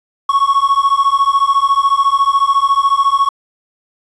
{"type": "beating tone pair", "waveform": "triangle", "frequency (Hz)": [1100, 1114], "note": ["C#6", "C#6"], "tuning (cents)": [-14, 8], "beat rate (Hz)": 14, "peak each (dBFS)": -11, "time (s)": [0.29, 3.29], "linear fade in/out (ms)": 5, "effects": ["resampled to 24000 Hz", "7-bit"]}